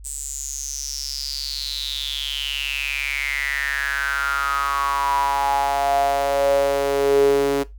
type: tone with high-pass filter sweep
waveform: sawtooth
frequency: 139.8 Hz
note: C#3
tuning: 15 cents sharp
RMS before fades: -22 dBFS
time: 0.04-7.64 s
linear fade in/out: 20 ms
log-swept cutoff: 8100 to 350 Hz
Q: 8.9
effects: noise-tail reverb RT60 0.2 s tail -18 dB re dry + added 50 Hz sine -37 dBFS peak until 7.78 s